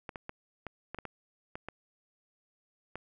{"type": "clicks", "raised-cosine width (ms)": 0.5, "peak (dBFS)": -24, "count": 10, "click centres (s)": [0.092, 0.158, 0.294, 0.667, 0.946, 0.987, 1.053, 1.555, 1.686, 2.956], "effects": []}